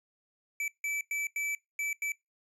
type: tone bursts at uneven times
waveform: square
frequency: 2311 Hz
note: D7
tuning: 28 cents flat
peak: -31 dBFS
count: 6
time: 0.6-0.68 / 0.84-1.01 / 1.11-1.27 / 1.36-1.55 / 1.79-1.93 / 2.02-2.12 s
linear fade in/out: 2 ms
effects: noise-tail reverb RT60 0.2 s tail -23 dB re dry + low-pass 12000 Hz 12 dB/octave